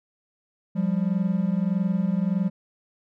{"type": "tone pair together", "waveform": "triangle", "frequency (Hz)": [176.49, 198.1], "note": ["F3", "G3"], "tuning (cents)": [18, 18], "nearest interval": "major second", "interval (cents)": 200, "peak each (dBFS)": -22, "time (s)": [0.75, 2.5], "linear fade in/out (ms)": 20, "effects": []}